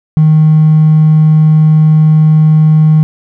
triangle tone with hard clipping, 155.56 Hz, D#3, in tune, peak -3 dBFS, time 0.17-3.03 s, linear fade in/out 0 ms, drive 3 dB, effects none

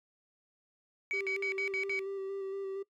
sine tone bursts, 2267 Hz, C#7, 38 cents sharp, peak -30 dBFS, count 6, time 1.11-1.992 s, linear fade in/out 0 ms, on 97 ms, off 60 ms
triangle tone with vibrato, 390 Hz, G4, 9 cents flat, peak -33 dBFS, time 1.13-2.83 s, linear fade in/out 10 ms, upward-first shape square, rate 4.3 Hz, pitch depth 16 cents each way
effects noise-tail reverb RT60 0.1 s tail -20 dB re dry + tanh soft clip ceiling -27 dBFS

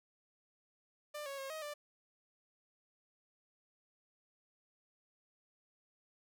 sawtooth tone with pitch steps, 595 / 553 / 541 / 629 / 590 Hz, D5 / C#5 / C#5 / D#5 / D5, +22 / -4 / -42 / +19 / +8 cents, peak -38 dBFS, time 1.14-1.74 s, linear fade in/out 10 ms, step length 120 ms, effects none

